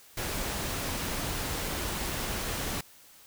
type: noise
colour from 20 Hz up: pink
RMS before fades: -33 dBFS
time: 0.17-2.81 s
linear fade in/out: 5 ms
effects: white hiss -55 dBFS RMS until 3.26 s